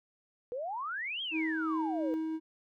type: exponential two-way sweep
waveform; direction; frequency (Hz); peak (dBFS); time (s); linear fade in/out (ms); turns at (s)
sine; up then down; 470 to 3299 to 470; -34; 0.52-2.14; 0; 1.22
type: tone with tremolo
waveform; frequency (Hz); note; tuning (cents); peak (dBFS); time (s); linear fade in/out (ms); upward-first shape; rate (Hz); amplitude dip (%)
triangle; 318.6; D#4; +41; -28; 1.31-2.4; 50; sine; 2.8; 25
effects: none